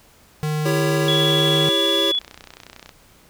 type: tone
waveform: square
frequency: 152.6 Hz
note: D#3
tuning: 33 cents flat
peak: -21 dBFS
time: 0.43-1.69 s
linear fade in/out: 0 ms
type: chord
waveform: square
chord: C# diminished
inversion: first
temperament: just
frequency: 332.6 / 399.1 / 554.4 Hz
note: E4 / G4 / C#5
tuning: +16 / +31 / 0 cents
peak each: -25 dBFS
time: 0.65-2.12 s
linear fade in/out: 10 ms
type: tone with pitch glide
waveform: sine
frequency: 3372 to 3401 Hz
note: G#7 to G#7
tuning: +26 to +40 cents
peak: -18 dBFS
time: 1.08-2.19 s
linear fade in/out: 2 ms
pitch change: +14 cents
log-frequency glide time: 1.62-1.67 s
type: click train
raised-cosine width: 0.2 ms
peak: -21 dBFS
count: 33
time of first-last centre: 1.86-2.892 s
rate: 31 Hz
effects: pink hiss -52 dBFS RMS until 3.29 s